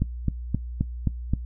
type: click train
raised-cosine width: 5 ms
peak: -10 dBFS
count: 6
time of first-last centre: 0.02-1.336 s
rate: 3.8 Hz
effects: noise-tail reverb RT60 0.1 s tail -18 dB re dry + added 60 Hz sine -31 dBFS peak until 1.45 s